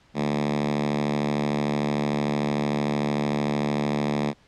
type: tone with high-pass filter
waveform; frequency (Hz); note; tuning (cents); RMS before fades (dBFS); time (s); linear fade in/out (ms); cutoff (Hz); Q
5% pulse; 73.3; D2; -3; -25; 0.14-4.34; 50; 180; 5.7
effects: pink hiss -58 dBFS RMS until 4.47 s + low-pass 5000 Hz 12 dB/octave